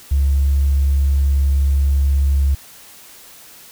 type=tone; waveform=triangle; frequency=69.3 Hz; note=C#2; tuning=in tune; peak=-8 dBFS; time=0.11-2.55 s; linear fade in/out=10 ms; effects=tanh soft clip ceiling -10 dBFS + white hiss -42 dBFS RMS until 3.71 s